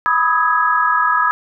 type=chord; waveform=sine; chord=E major seventh; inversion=second; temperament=equal with one note detuned; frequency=987.8 / 1244.5 / 1284.7 / 1661.2 Hz; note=B5 / D#6 / E6 / G#6; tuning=0 / 0 / -45 / 0 cents; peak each=-18 dBFS; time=0.06-1.31 s; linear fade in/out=0 ms; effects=none